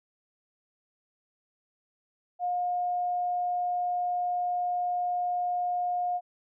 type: tone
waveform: sine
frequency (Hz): 714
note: F5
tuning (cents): +38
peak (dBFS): -26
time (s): 2.39-6.21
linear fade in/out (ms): 50
effects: none